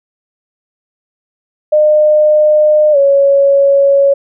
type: tone with pitch glide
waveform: sine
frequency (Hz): 607 to 556.6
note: D#5 to C#5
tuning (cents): -43 to +7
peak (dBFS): -5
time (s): 1.72-4.14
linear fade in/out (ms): 10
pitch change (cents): -150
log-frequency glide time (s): 2.92-2.97
effects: none